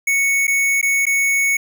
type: tone with dropouts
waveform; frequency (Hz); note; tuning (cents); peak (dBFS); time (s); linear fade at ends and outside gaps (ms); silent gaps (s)
square; 2217; C#7; 0; -15; 0.07-1.57; 5; 0.47-0.478 / 0.814-0.827 / 1.055-1.066
effects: none